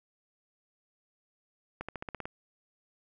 accelerating click train, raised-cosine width 0.5 ms, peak -22 dBFS, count 8, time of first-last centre 1.81-2.255 s, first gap 76 ms, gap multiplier 0.94, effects none

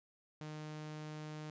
sawtooth tone, 153.2 Hz, D#3, 27 cents flat, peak -40 dBFS, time 0.41-1.5 s, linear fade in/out 0 ms, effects resampled to 16000 Hz

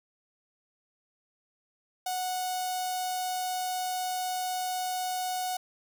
sawtooth tone with notch filter, 736 Hz, F#5, 9 cents flat, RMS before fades -32 dBFS, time 2.06-5.57 s, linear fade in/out 5 ms, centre 1800 Hz, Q 0.63, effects none

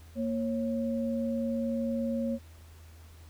sine tone pair together, 232.6 / 546.5 Hz, A#3 / C#5, -4 / -25 cents, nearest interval octave + minor third, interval 1479 cents, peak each -29 / -34 dBFS, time 0.15-2.39 s, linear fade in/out 50 ms, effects added 81 Hz sine -49 dBFS peak until 3.29 s + pink hiss -59 dBFS RMS until 3.29 s

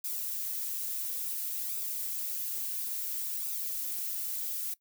violet noise with flanger, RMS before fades -35 dBFS, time 0.04-4.74 s, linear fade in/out 5 ms, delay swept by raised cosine 0.8 to 6.6 ms, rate 0.58 Hz, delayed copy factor +0.6, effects noise-tail reverb RT60 0.1 s tail -20 dB re dry

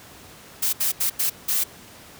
blue noise bursts at uneven times, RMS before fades -22 dBFS, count 5, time 0.62-0.73 / 0.8-0.92 / 1-1.1 / 1.19-1.3 / 1.48-1.64 s, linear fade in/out 10 ms, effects pink hiss -45 dBFS RMS until 2.19 s + high-pass 80 Hz 12 dB/octave

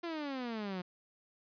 sawtooth exponential sweep, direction down, 349.2 to 176.7 Hz, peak -33 dBFS, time 0.03-0.82 s, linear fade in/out 10 ms, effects resampled to 11025 Hz

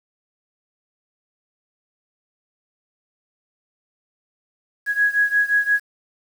sine beating tone pair, 1661.2 / 1666.9 Hz, G#6 / G#6, 0 / +6 cents, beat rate 5.7 Hz, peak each -18 / -20 dBFS, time 4.86-5.8 s, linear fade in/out 50 ms, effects 7-bit

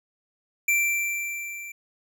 square tone with level ramp, 2349 Hz, D7, in tune, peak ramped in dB -19 to -37 dBFS, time 0.68-1.72 s, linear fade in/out 5 ms, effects none

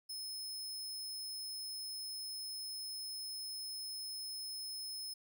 sawtooth tone, 5190 Hz, E8, 28 cents flat, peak -39 dBFS, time 0.09-5.14 s, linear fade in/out 10 ms, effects none

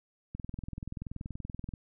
click train, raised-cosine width 5 ms, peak -26 dBFS, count 30, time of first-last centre 0.35-1.738 s, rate 20.9 Hz, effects none

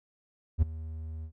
triangle tone with ADSR envelope, 79.4 Hz, D#2, 36 cents sharp, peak -15 dBFS, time 0.58-1.32 s, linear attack 42 ms, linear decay 12 ms, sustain -19 dB, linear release 80 ms, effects none

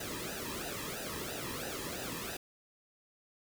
pink noise with flanger, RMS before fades -40 dBFS, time 0-2.37 s, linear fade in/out 5 ms, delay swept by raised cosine 0.9 to 1.4 ms, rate 3 Hz, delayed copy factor -0.8, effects none

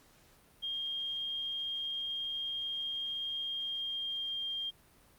sine tone with pitch glide, 3221 to 3201 Hz, G7 to G7, +46 to +36 cents, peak -34 dBFS, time 0.62-4.71 s, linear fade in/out 20 ms, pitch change -10 cents, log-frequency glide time 3.44-4.41 s, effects pink hiss -63 dBFS RMS until 5.18 s + Opus 48 kbps

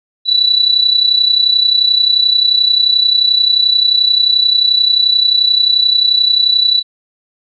sine tone with amplitude modulation, 3954 Hz, B7, 1 cent sharp, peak -5 dBFS, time 0.25-6.83 s, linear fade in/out 50 ms, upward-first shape sine, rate 31.4 Hz, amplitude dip 70%, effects none

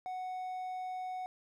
triangle tone, 740 Hz, F#5, in tune, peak -35 dBFS, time 0.06-1.26 s, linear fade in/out 0 ms, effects none

